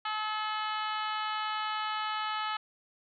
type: harmonic tone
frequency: 429.7 Hz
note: A4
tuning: 41 cents flat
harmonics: 2 / 3 / 4 / 5 / 6 / 7 / 8 / 9 / 10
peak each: -36 / -34 / -41 / -44 / -46 / -41 / -47 / -49 / -49 dBFS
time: 0.05-2.57 s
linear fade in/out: 5 ms
effects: none